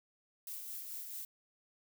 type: noise with tremolo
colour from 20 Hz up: violet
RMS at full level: -43 dBFS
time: 0.47-1.25 s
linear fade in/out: 2 ms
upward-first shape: sine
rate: 4.6 Hz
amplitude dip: 35%
effects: none